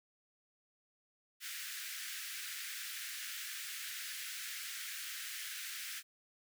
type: high-pass noise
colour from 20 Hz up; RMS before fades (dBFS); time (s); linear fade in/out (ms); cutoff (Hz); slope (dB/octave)
pink; -44; 1.4-6.03; 50; 1500; 48
effects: none